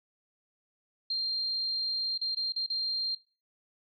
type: tone with dropouts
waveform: sine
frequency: 4186 Hz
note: C8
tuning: in tune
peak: -28 dBFS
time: 1.1-3.15 s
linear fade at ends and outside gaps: 5 ms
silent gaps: 2.178-2.213 / 2.349-2.368 / 2.523-2.561 / 2.664-2.7 s
effects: noise-tail reverb RT60 0.3 s tail -18 dB re dry